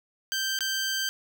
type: tone with dropouts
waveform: 15% pulse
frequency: 1564 Hz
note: G6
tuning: 4 cents flat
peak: -20 dBFS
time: 0.32-1.09 s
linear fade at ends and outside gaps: 0 ms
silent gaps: 0.589-0.607 s
effects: none